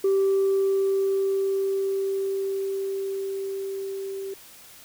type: tone with level ramp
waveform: sine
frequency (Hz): 389.5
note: G4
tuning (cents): -11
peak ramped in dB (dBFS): -16 to -30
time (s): 0.04-4.34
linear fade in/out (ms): 5
effects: tanh soft clip ceiling -16 dBFS + white hiss -48 dBFS RMS until 4.84 s